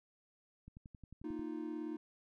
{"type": "click train", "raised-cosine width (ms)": 5, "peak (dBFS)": -40, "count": 9, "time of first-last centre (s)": [0.68, 1.394], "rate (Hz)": 11.2}
{"type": "chord", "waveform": "triangle", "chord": "Bb suspended fourth", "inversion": "none", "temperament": "equal", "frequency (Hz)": [233.1, 311.1, 349.2], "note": ["Bb3", "Eb4", "F4"], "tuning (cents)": [0, 0, 0], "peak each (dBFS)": [-45, -39, -44], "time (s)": [1.24, 1.97], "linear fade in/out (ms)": 5}
{"effects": []}